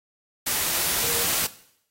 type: tone in noise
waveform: sine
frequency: 469 Hz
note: A#4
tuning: 11 cents sharp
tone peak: -34 dBFS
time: 1.03-1.26 s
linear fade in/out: 10 ms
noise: white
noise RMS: -24 dBFS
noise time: 0.46-1.47 s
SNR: -13 dB
effects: noise-tail reverb RT60 0.7 s tail -17 dB re dry + AAC 48 kbps